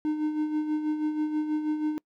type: tone with tremolo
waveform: triangle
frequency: 305.3 Hz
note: D#4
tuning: 33 cents flat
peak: -21 dBFS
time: 0.05-1.98 s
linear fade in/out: 0 ms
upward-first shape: sine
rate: 6.2 Hz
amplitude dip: 55%
effects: noise-tail reverb RT60 0.1 s tail -26 dB re dry